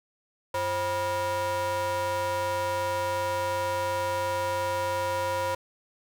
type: ring-modulated tone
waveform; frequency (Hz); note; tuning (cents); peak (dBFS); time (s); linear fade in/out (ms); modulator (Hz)
square; 219.3; A3; -6; -24; 0.54-5.55; 5; 752
effects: none